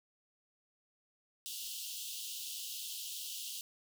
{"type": "high-pass noise", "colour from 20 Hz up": "pink", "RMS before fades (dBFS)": -43, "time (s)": [1.46, 3.61], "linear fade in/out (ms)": 0, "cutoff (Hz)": 2800, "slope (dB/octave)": 96, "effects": []}